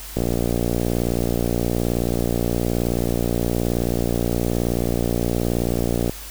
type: click train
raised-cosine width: 2 ms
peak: -8 dBFS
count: 350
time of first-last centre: 0.17-6.095 s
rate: 58.9 Hz
effects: added 50 Hz sine -37 dBFS peak until 6.3 s + white hiss -37 dBFS RMS until 6.3 s